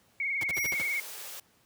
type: tone with vibrato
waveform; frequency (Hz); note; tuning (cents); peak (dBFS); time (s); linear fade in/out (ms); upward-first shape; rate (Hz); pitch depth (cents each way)
sine; 2194; C#7; -18; -28; 0.2-1; 2; sine; 20; 58
type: noise bursts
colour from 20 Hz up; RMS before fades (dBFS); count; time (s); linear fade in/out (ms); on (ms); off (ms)
pink; -38; 6; 0.41-0.82; 2; 25; 52
type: tone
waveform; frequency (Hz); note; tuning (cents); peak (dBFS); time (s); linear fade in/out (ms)
20% pulse; 5700; F8; +34; -29; 0.53-0.75; 50
type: high-pass noise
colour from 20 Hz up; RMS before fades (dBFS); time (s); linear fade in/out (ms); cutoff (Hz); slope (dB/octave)
white; -42; 0.74-1.4; 5; 350; 96
effects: pink hiss -65 dBFS RMS until 1.65 s + high-pass 80 Hz 12 dB/octave